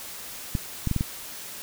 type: clicks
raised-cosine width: 5 ms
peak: -12 dBFS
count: 5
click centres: 0.552 / 0.873 / 0.913 / 0.963 / 1.009 s
effects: white hiss -39 dBFS RMS until 1.62 s